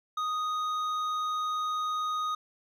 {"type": "tone with hard clipping", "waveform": "sine", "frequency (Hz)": 1244.5, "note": "D#6", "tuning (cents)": 0, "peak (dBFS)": -30, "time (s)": [0.17, 2.35], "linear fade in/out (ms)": 5, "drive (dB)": 7, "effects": []}